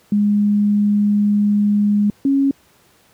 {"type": "tone pair in turn", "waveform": "sine", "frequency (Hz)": [206.2, 275.2], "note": ["G#3", "C#4"], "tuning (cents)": [-12, -12], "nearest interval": "perfect fourth", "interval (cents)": 500, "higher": "second", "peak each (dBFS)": -12, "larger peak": "neither", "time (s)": [[0.12, 2.1], [2.25, 2.51]], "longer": "first", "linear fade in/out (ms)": 2, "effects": ["pink hiss -54 dBFS RMS until 3.13 s", "high-pass 80 Hz 12 dB/octave"]}